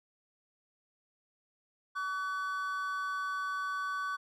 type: tone pair together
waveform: triangle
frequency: 1140.9 / 1500 Hz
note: C#6 / F#6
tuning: +50 / +23 cents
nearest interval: perfect fourth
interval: 473 cents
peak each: -33 / -35 dBFS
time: 1.95-4.17 s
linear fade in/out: 20 ms
effects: none